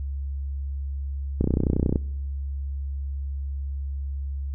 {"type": "click train", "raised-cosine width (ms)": 3, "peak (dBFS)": -9, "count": 18, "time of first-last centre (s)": [1.41, 1.958], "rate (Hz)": 31, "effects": ["noise-tail reverb RT60 1.0 s tail -26 dB re dry", "added 69 Hz sine -27 dBFS peak until 4.54 s"]}